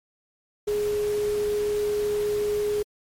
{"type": "tone in noise", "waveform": "sine", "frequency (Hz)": 416.4, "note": "G#4", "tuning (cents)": 5, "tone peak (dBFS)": -22, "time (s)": [0.67, 2.83], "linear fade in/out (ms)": 10, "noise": "pink", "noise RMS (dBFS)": -39, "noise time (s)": [0.67, 2.83], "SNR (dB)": 14, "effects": ["MP3 64 kbps"]}